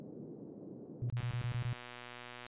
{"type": "band-pass noise", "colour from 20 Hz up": "white", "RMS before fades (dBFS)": -49, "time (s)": [0, 1.09], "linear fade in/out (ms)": 0, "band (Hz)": [140, 400], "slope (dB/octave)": 24}
{"type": "tone bursts", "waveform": "sine", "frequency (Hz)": 120.5, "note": "B2", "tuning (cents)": -42, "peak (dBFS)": -33, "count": 7, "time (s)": [1.02, 1.73], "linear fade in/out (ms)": 0, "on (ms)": 80, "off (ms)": 25}
{"type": "click train", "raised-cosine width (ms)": 0.3, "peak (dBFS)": -31, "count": 159, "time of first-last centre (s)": [1.17, 2.465], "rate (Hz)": 122}
{"effects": ["resampled to 8000 Hz"]}